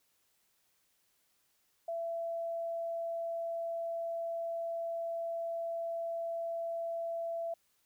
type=tone; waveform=sine; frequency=670 Hz; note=E5; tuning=28 cents sharp; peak=-34 dBFS; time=1.88-7.54 s; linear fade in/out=5 ms; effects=white hiss -74 dBFS RMS until 7.85 s